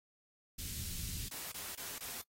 pink band-stop noise, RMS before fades -42 dBFS, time 0.58-1.29 s, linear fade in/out 10 ms, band 140 to 3900 Hz, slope 12 dB/octave
white noise bursts, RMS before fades -44 dBFS, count 4, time 1.31-2.216 s, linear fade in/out 5 ms, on 210 ms, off 22 ms
effects noise-tail reverb RT60 0.1 s tail -22 dB re dry + AAC 48 kbps

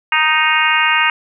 harmonic tone, 311.1 Hz, D#4, in tune, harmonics 3 / 4 / 5 / 6 / 7 / 8 / 9, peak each -19 / -19 / -19 / -19 / -19 / -19 / -19 dBFS, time 0.12-1.1 s, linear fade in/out 2 ms, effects none

